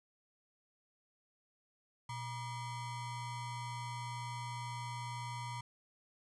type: ring-modulated tone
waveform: square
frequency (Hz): 540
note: C#5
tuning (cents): -45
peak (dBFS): -38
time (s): 2.09-5.61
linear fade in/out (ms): 5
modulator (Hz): 419
effects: resampled to 24000 Hz